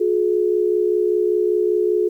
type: tone pair together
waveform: sine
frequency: 359.8 / 424.9 Hz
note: F#4 / G#4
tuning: -48 / +40 cents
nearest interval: minor third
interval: 288 cents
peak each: -18 dBFS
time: 0-2.09 s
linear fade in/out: 10 ms
effects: 9-bit